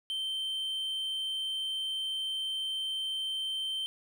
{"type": "tone", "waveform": "triangle", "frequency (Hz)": 3113, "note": "G7", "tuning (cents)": -13, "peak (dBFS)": -30, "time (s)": [0.1, 3.86], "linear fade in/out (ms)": 0, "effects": []}